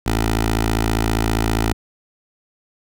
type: tone with notch filter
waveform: 10% pulse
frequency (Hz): 55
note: A1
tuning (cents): 0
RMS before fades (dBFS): -19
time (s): 0.06-1.73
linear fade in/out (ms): 5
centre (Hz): 170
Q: 1.5
effects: none